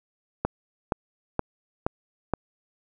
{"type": "click train", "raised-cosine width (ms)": 1, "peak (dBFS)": -9, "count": 5, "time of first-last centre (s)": [0.45, 2.337], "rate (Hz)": 2.12, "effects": []}